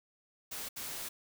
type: noise bursts at uneven times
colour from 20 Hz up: white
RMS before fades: -41 dBFS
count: 2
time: 0.51-0.69 / 0.76-1.09 s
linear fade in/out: 10 ms
effects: none